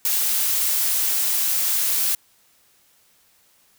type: noise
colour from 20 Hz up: blue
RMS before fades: -21 dBFS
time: 0.05-2.15 s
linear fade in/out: 2 ms
effects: white hiss -59 dBFS RMS until 3.78 s